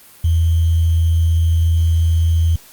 sine tone with sample-and-hold, 82.4 Hz, E2, in tune, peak -11 dBFS, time 0.24-2.56 s, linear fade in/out 5 ms, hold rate 3150 Hz, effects white hiss -44 dBFS RMS until 2.72 s + Opus 32 kbps

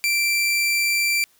sawtooth tone, 2349 Hz, D7, in tune, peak -15 dBFS, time 0.04-1.24 s, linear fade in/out 0 ms, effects white hiss -59 dBFS RMS until 1.39 s

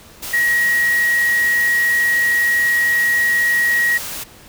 sine tone in noise, 1900 Hz, A#6, 33 cents sharp, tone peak -13 dBFS, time 0.33-3.98 s, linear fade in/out 10 ms, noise white, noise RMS -28 dBFS, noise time 0.22-4.24 s, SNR +12 dB, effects pink hiss -43 dBFS RMS until 4.48 s

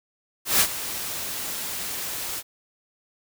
white noise with ADSR envelope, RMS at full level -17 dBFS, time 0.45-2.43 s, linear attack 150 ms, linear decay 70 ms, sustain -14 dB, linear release 46 ms, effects none

